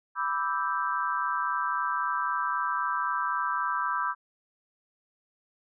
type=chord; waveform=sine; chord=E minor seventh; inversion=second; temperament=equal; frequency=987.8 / 1174.7 / 1318.5 / 1568 Hz; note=B5 / D6 / E6 / G6; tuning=0 / 0 / 0 / 0 cents; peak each=-31 / -31 / -32 / -33 dBFS; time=0.15-4.15 s; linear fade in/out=50 ms; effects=none